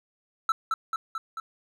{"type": "tone with echo", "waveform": "triangle", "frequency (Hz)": 1324, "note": "E6", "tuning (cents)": 7, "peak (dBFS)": -18, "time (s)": [0.49, 0.52], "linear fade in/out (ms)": 2, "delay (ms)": 220, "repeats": 4, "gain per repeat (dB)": -3, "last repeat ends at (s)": 1.4, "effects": []}